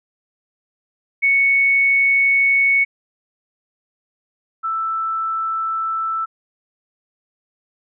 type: tone pair in turn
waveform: sine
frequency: 2217 / 1323.2 Hz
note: C#7 / E6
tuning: 0 / +6 cents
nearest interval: major sixth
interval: 894 cents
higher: first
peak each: -12 / -19 dBFS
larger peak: first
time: 1.22-2.85 / 4.63-6.26 s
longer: neither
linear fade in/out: 20 ms
effects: none